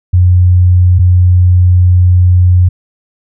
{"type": "tone pair in turn", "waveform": "sine", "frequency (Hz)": [90, 90], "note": ["F#2", "F#2"], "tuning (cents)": [-47, -47], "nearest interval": "unison", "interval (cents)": 0, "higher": "neither", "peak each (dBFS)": -3, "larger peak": "neither", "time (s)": [[0.13, 0.99], [0.99, 2.69]], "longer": "second", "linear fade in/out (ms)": 10, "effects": []}